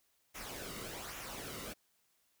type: noise with flanger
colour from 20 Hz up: pink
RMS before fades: -45 dBFS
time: 0.34-1.74 s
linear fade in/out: 20 ms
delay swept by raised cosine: 0.22 to 1.22 ms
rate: 1.2 Hz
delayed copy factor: -0.55
effects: white hiss -75 dBFS RMS until 2.4 s